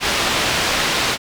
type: low-pass noise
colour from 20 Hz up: white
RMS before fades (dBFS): -19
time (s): 0-1.18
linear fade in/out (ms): 50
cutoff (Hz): 3900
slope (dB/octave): 12
effects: none